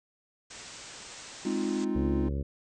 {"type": "low-pass noise", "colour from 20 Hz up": "white", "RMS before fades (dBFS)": -46, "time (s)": [0.5, 1.85], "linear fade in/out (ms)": 10, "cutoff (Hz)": 8300, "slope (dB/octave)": 96}
{"type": "chord", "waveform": "triangle", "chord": "F minor seventh", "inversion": "first", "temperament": "equal", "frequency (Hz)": [207.7, 261.6, 311.1, 349.2], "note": ["Ab3", "C4", "Eb4", "F4"], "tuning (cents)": [0, 0, 0, 0], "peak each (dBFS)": -31, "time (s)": [1.45, 2.29], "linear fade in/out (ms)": 5}
{"type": "harmonic tone", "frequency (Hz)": 69.4, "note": "C#2", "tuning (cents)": 3, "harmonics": [1, 2, 3, 4, 5, 6, 7, 8], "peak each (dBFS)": [-30, -36, -40, -42, -44, -46, -47, -48], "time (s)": [1.95, 2.43], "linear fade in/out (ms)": 10}
{"effects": []}